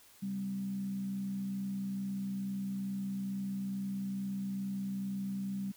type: tone with frequency modulation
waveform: sine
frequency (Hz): 196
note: G3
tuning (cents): 0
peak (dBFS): -34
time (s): 0.22-5.72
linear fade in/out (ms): 10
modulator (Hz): 62.3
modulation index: 0.31
effects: white hiss -60 dBFS RMS until 5.76 s